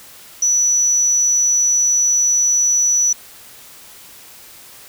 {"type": "tone", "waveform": "sine", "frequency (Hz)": 5920, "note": "F#8", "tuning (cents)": 0, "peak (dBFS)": -12, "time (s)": [0.42, 3.13], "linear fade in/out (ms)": 5, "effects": ["white hiss -41 dBFS RMS until 4.88 s"]}